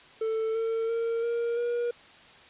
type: tone with pitch steps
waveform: triangle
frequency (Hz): 443.6 / 451.9 / 460.3 / 468.9 / 477.6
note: A4 / A4 / A#4 / A#4 / A#4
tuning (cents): +14 / +46 / -22 / +10 / +42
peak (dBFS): -24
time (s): 0.21-1.91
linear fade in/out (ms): 5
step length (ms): 340
effects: white hiss -52 dBFS RMS until 2.49 s + resampled to 8000 Hz